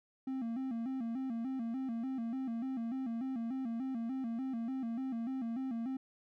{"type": "tone with vibrato", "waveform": "triangle", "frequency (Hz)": 246.3, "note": "B3", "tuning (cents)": -5, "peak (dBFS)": -33, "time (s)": [0.27, 5.97], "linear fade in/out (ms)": 5, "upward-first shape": "square", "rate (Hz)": 3.4, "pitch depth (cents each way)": 120, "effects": []}